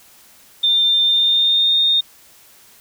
sine tone with pitch glide, 3597 to 3670 Hz, A7 to A#7, +37 to -28 cents, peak -12 dBFS, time 0.63-2.01 s, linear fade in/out 10 ms, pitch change +35 cents, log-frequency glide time 1.01-1.78 s, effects white hiss -48 dBFS RMS until 2.8 s

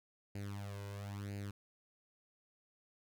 sawtooth tone with flanger, 100.7 Hz, G2, 47 cents sharp, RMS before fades -44 dBFS, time 0.35-1.51 s, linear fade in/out 5 ms, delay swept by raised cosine 0.43 to 2.03 ms, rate 1 Hz, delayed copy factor +0.8, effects none

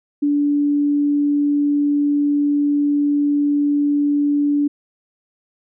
sine tone, 289.7 Hz, D4, 24 cents flat, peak -14 dBFS, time 0.22-4.68 s, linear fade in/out 10 ms, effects none

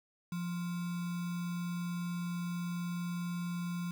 sine tone with sample-and-hold, 174.61 Hz, F3, in tune, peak -34 dBFS, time 0.32-3.91 s, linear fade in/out 2 ms, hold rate 1225 Hz, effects none

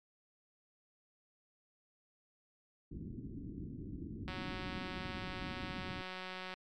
white low-pass noise, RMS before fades -45 dBFS, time 2.91-6.02 s, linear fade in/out 10 ms, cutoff 330 Hz, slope 48 dB/octave
click train, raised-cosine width 0.3 ms, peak -28 dBFS, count 419, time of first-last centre 4.28-6.539 s, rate 185 Hz
effects MP3 96 kbps

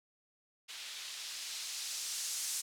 violet noise with low-pass filter sweep, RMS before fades -41 dBFS, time 0.68-2.62 s, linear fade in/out 20 ms, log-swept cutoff 3200 to 7300 Hz, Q 1.1, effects none

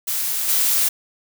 blue noise with level steps, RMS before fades -23 / -18 dBFS, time 0.07-0.89 s, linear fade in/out 10 ms, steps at 0.48 s, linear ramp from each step 10 ms, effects none

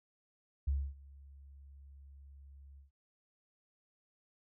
sine tone with ADSR envelope, 69.3 Hz, C#2, in tune, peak -28 dBFS, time 0.67-2.91 s, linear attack 10 ms, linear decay 260 ms, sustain -24 dB, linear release 130 ms, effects none

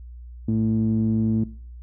sawtooth tone with low-pass filter, 110.8 Hz, A2, 13 cents sharp, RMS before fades -22 dBFS, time 0.48-1.44 s, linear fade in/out 5 ms, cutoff 260 Hz, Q 5.9, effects noise-tail reverb RT60 0.5 s tail -20 dB re dry + added 60 Hz sine -37 dBFS peak until 1.82 s

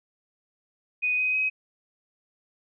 sine tone with pitch steps, 2489 / 2511 / 2533 Hz, D#7 / D#7 / D#7, 0 / +15 / +30 cents, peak -22 dBFS, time 1.02-1.5 s, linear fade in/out 20 ms, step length 160 ms, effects none

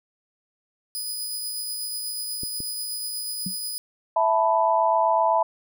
15% pulse tone with tremolo, 4978 Hz, D#8, in tune, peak -21 dBFS, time 0.95-3.78 s, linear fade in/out 0 ms, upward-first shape triangle, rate 8.2 Hz, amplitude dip 25%
clicks, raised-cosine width 3 ms, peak -23 dBFS, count 2, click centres 2.434 / 2.604 s
sine tone with exponential decay, 185 Hz, F#3, in tune, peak -24 dBFS, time 3.46-3.56 s, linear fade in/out 5 ms, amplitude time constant 21 ms
sine chord, E suspended fourth, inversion none, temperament equal, 659.3 / 880 / 987.8 Hz, E5 / A5 / B5, 0 / 0 / 0 cents, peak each -22 dBFS, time 4.16-5.43 s, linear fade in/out 5 ms
effects none

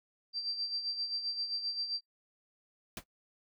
sine tone with tremolo, 4699 Hz, D8, in tune, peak -31 dBFS, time 0.33-2.01 s, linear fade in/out 50 ms, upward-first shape sine, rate 7.6 Hz, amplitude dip 60%
pink noise with exponential decay, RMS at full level -35 dBFS, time 2.97-3.04 s, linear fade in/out 2 ms, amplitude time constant 15 ms
effects noise-tail reverb RT60 0.1 s tail -21 dB re dry

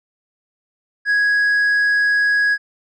sine tone with tanh clipping, 1662 Hz, G#6, 1 cent sharp, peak -14 dBFS, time 1.05-2.58 s, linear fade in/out 50 ms, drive 3 dB, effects none

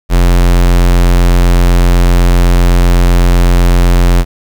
square tone, 43.95 Hz, F1, 12 cents sharp, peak -5 dBFS, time 0.09-4.25 s, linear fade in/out 50 ms, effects 7-bit

